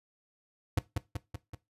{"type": "tone with echo", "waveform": "square", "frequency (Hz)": 100.6, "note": "G2", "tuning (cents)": 45, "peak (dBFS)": -24, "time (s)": [0.77, 0.79], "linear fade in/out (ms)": 5, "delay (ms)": 190, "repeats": 4, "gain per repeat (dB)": -4, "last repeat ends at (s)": 1.55, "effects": ["noise-tail reverb RT60 0.2 s tail -17 dB re dry", "resampled to 32000 Hz"]}